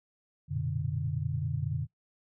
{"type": "tone cluster", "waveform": "sine", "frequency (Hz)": [91.3, 113, 123.3, 147.6], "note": ["F#2", "A2", "B2", "D3"], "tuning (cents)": [-23, 47, -2, 9], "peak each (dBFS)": [-36, -40, -35, -32], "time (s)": [0.48, 1.87], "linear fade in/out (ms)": 50, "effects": ["noise-tail reverb RT60 0.1 s tail -17 dB re dry"]}